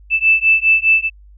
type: beating tone pair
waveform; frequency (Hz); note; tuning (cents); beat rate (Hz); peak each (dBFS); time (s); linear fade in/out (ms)
sine; 2637 / 2641.9; E7 / E7; 0 / +3; 4.9; -13; 0.1-1.1; 50
effects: added 50 Hz sine -40 dBFS peak until 1.37 s